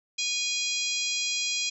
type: harmonic tone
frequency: 820 Hz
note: G#5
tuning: 22 cents flat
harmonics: 3 / 4 / 5 / 6 / 7 / 8 / 9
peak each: -32 / -33 / -34 / -35 / -35 / -36 / -37 dBFS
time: 0.18-1.7 s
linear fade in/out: 10 ms
effects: none